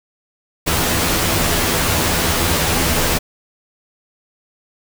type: noise with comb filter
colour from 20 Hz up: pink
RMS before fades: -17 dBFS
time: 0.66-3.19 s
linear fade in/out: 20 ms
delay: 12 ms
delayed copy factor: +0.65
effects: none